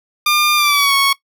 15% pulse tone with pitch glide, 1200 to 1106.8 Hz, D6 to C#6, +37 to -3 cents, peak -5 dBFS, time 0.26-1.13 s, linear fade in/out 5 ms, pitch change -140 cents, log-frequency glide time 0.56-0.94 s, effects noise-tail reverb RT60 0.1 s tail -19 dB re dry

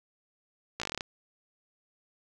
slowing click train, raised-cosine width 0.2 ms, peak -16 dBFS, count 10, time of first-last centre 0.8-1.008 s, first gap 16 ms, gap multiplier 1.09, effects none

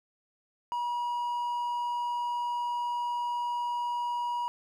triangle tone, 962 Hz, B5, 46 cents flat, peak -27 dBFS, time 0.72-4.48 s, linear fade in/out 0 ms, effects none

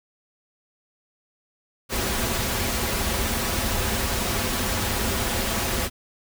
pink noise with comb filter, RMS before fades -25 dBFS, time 1.89-5.9 s, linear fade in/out 50 ms, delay 6.6 ms, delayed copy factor -0.55, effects none

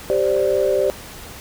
sine chord, G suspended fourth, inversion none, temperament equal, 392 / 523.3 / 587.3 Hz, G4 / C5 / D5, 0 / 0 / 0 cents, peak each -19 dBFS, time 0.1-0.9 s, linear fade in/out 0 ms, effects tanh soft clip ceiling -6 dBFS + pink hiss -37 dBFS RMS until 1.4 s

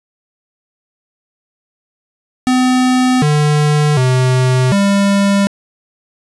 square tone with pitch steps, 254.1 / 149.3 / 128.2 / 199.3 Hz, B3 / D3 / C3 / G3, +49 / +29 / -35 / +29 cents, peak -10 dBFS, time 2.47-5.47 s, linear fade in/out 0 ms, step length 750 ms, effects resampled to 24000 Hz + 7-bit

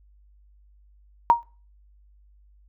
sine tone with exponential decay, 940 Hz, A#5, 14 cents sharp, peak -8 dBFS, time 1.3-1.43 s, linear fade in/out 0 ms, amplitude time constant 28 ms, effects noise-tail reverb RT60 0.4 s tail -24 dB re dry + added 50 Hz sine -53 dBFS peak until 2.68 s

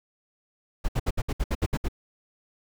brown noise bursts, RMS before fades -24 dBFS, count 10, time 0.84-1.885 s, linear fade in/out 10 ms, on 46 ms, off 65 ms, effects none

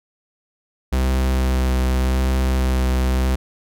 45% pulse tone with vibrato, 64.5 Hz, C2, 24 cents flat, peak -16 dBFS, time 0.92-3.36 s, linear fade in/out 10 ms, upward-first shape sine, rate 0.87 Hz, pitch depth 12 cents each way, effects none

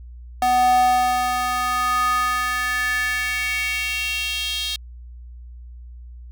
square tone with high-pass filter sweep, 248.6 Hz, B3, 12 cents sharp, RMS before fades -21 dBFS, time 0.42-4.76 s, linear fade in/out 2 ms, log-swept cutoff 650 to 3500 Hz, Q 4.7, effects added 60 Hz sine -36 dBFS peak until 6.31 s

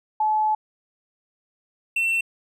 sine / triangle tone pair in turn, 860 / 2697 Hz, A5 / E7, -40 / +39 cents, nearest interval octave + minor sixth, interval 1979 cents, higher second, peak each -18 dBFS, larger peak neither, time 0.2-0.55 / 1.96-2.21 s, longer first, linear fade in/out 5 ms, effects resampled to 32000 Hz

